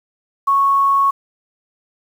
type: tone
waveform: sine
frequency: 1105 Hz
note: C#6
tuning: 6 cents flat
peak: -11 dBFS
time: 0.47-1.11 s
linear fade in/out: 10 ms
effects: 7-bit